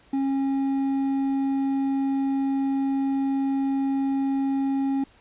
sine tone with hard clipping, 272.2 Hz, C#4, 31 cents flat, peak -23 dBFS, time 0.13-5.04 s, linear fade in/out 5 ms, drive 5 dB, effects pink hiss -56 dBFS RMS until 5.2 s + resampled to 8000 Hz

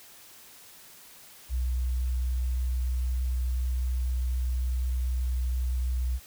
sine tone, 62.5 Hz, B1, 21 cents sharp, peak -25 dBFS, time 1.49-6.2 s, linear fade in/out 50 ms, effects white hiss -51 dBFS RMS until 6.26 s

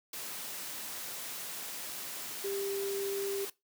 sine tone in noise, 395.9 Hz, G4, 17 cents sharp, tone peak -33 dBFS, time 2.44-3.45 s, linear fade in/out 5 ms, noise white, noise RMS -41 dBFS, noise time 0.13-3.5 s, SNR +5 dB, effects noise-tail reverb RT60 0.2 s tail -20 dB re dry + high-pass 150 Hz 12 dB/octave

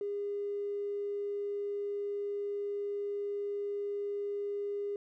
triangle tone, 406.4 Hz, G#4, 38 cents flat, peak -29 dBFS, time 0.01-4.96 s, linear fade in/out 2 ms, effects tanh soft clip ceiling -31 dBFS

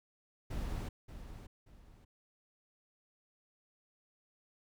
brown noise with echo, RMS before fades -38 dBFS, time 0.5-0.89 s, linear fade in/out 10 ms, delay 580 ms, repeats 2, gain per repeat -10 dB, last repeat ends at 2.05 s, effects none

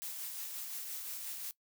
blue noise with tremolo, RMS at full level -41 dBFS, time 0.02-1.51 s, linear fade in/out 0 ms, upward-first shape sine, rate 5.7 Hz, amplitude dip 30%, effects noise-tail reverb RT60 0.1 s tail -20 dB re dry

